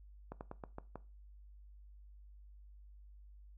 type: slowing click train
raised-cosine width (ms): 1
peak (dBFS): -30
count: 6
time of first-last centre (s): 0.32-0.957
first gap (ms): 89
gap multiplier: 1.18
effects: noise-tail reverb RT60 0.3 s tail -18 dB re dry + added 50 Hz sine -54 dBFS peak until 3.57 s